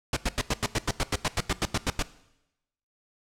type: noise bursts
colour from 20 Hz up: pink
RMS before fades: -25 dBFS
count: 16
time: 0.13-2.025 s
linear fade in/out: 2 ms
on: 35 ms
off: 89 ms
effects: noise-tail reverb RT60 0.9 s tail -18 dB re dry + low-pass 8000 Hz 12 dB/octave